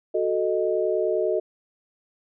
sine chord, D# diminished, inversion first, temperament equal, 370 / 440 / 622.3 Hz, F#4 / A4 / D#5, 0 / 0 / 0 cents, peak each -25 dBFS, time 0.14-1.4 s, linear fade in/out 10 ms, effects none

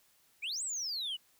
sine exponential two-way sweep, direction up then down, 2227 to 8290 to 2859 Hz, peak -32 dBFS, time 0.42-1.17 s, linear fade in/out 20 ms, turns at 0.63 s, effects tanh soft clip ceiling -33 dBFS + white hiss -68 dBFS RMS until 1.39 s

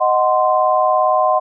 sine chord, C diminished, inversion first, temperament equal with one note detuned, 622.3 / 740 / 1040.5 Hz, Eb5 / Gb5 / C6, 0 / 0 / -10 cents, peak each -16 dBFS, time 0-1.4 s, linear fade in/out 20 ms, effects none

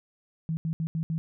sine tone bursts at uneven times, 161.5 Hz, E3, 35 cents flat, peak -26 dBFS, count 5, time 0.49-0.57 / 0.65-0.73 / 0.8-0.87 / 0.95-1.03 / 1.1-1.18 s, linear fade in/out 0 ms, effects none

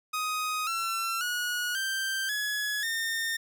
sawtooth tone with pitch steps, 1252 / 1349.6 / 1454.9 / 1568.3 / 1690.6 / 1822.5 Hz, D#6 / E6 / F#6 / G6 / G#6 / A#6, +10 / +40 / -30 / 0 / +30 / -40 cents, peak -25 dBFS, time 0.13-3.37 s, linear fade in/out 10 ms, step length 540 ms, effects none

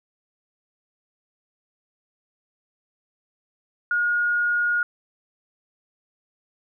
sine tone, 1435 Hz, F6, 47 cents sharp, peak -19 dBFS, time 3.91-4.83 s, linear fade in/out 2 ms, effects none

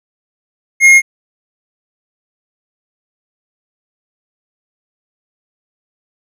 sine tone with tanh clipping, 2144 Hz, C7, 42 cents sharp, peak -4 dBFS, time 0.8-1.02 s, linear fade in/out 50 ms, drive 10 dB, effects none

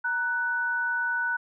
sine tone pair together, 937 / 1487.4 Hz, A#5 / F#6, +9 / +9 cents, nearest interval minor sixth, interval 800 cents, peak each -33 / -25 dBFS, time 0.04-1.37 s, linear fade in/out 10 ms, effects none

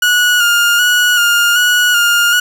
30% pulse tone with vibrato, 1437 Hz, F6, 49 cents sharp, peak -6 dBFS, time 0.02-2.4 s, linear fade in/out 5 ms, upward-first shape square, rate 1.3 Hz, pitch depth 29 cents each way, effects none

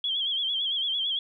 sine tone with vibrato, 3258 Hz, G#7, 34 cents flat, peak -25 dBFS, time 0.04-1.19 s, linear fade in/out 2 ms, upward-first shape sine, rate 8.9 Hz, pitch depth 83 cents each way, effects none

